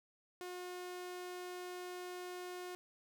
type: tone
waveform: sawtooth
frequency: 360 Hz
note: F#4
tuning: 47 cents flat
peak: -40 dBFS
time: 0.41-2.75 s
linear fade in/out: 0 ms
effects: none